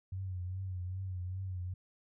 sine tone with vibrato, 92.5 Hz, F#2, in tune, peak -36 dBFS, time 0.12-1.74 s, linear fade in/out 5 ms, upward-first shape triangle, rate 2.5 Hz, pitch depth 71 cents each way, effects none

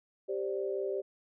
sine chord, G suspended fourth, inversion none, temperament just, 392 / 522.7 / 588 Hz, G4 / C5 / D5, 0 / -2 / +2 cents, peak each -33 / -38 / -38 dBFS, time 0.28-1.02 s, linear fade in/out 20 ms, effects none

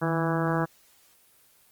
harmonic tone with a mistuned harmonic, 164.81 Hz, E3, in tune, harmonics 1 / 2 / 3 / 4 / 5 / 6 / 7 / 8 / 9 / 10, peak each -27 / -30 / -32 / -33 / -34 / -35 / -35 / -36 / -37 / -37 dBFS, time 0.01-0.66 s, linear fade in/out 20 ms, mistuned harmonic 1, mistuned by -58 cents, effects white hiss -60 dBFS RMS until 1.71 s + Opus 24 kbps

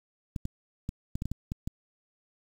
clicks, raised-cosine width 5 ms, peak -20 dBFS, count 9, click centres 0.362 / 0.454 / 0.891 / 1.155 / 1.221 / 1.256 / 1.316 / 1.519 / 1.675 s, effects 8-bit

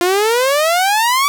sawtooth exponential sweep, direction up, 345 to 1162 Hz, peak -8 dBFS, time 0.01-1.28 s, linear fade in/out 0 ms, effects none

